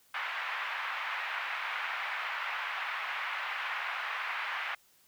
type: band-pass noise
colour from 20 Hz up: white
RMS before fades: -36 dBFS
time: 0.14-4.75 s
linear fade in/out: 5 ms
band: 860 to 2400 Hz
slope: 24 dB/octave
effects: white hiss -65 dBFS RMS until 5.07 s